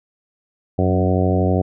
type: harmonic tone with a mistuned harmonic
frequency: 92.5 Hz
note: F#2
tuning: in tune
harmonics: 1 / 2 / 3 / 4 / 5 / 6 / 7 / 8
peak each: -18 / -21 / -23 / -24 / -25 / -26 / -26 / -27 dBFS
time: 0.78-1.62 s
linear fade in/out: 10 ms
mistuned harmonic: 2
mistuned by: -23 cents
effects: none